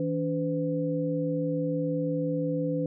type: tone cluster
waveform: sine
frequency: 161.2 / 287.2 / 506 Hz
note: E3 / D4 / B4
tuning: -38 / -39 / +42 cents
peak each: -30 dBFS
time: 0-2.86 s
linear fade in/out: 2 ms
effects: none